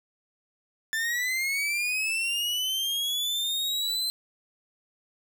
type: linear sweep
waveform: 40% pulse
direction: up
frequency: 1760 to 4100 Hz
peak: -25 dBFS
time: 0.93-4.1 s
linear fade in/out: 0 ms
effects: none